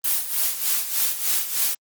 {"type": "noise with tremolo", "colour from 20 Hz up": "blue", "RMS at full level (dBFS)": -20, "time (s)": [0.04, 1.75], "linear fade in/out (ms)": 5, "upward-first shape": "sine", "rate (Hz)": 3.3, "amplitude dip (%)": 70, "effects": ["Opus 24 kbps"]}